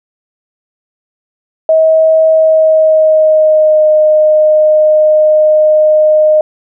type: tone with pitch glide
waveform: sine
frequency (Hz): 638 to 615.6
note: D#5 to D#5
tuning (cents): +43 to -19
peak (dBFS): -4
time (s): 1.69-6.41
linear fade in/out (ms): 2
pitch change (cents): -62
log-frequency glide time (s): 2.27-3.88
effects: none